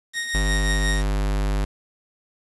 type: tone with tremolo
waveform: sawtooth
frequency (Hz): 1864.7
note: A#6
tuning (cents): 0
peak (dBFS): -19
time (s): 0.13-1.03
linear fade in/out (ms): 50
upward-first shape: triangle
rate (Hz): 5.6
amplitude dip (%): 55
type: tone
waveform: square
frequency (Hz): 50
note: G1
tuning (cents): +35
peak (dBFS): -20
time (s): 0.34-1.65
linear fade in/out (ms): 10
effects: resampled to 24000 Hz + 7-bit